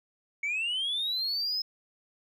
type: linear sweep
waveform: sine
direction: up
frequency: 2217 to 5170 Hz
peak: -26 dBFS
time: 0.43-1.62 s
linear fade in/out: 5 ms
effects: tanh soft clip ceiling -26 dBFS